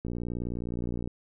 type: click train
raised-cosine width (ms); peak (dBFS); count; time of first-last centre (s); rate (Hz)
3; -21; 62; 0.05-1.075; 59.5
effects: none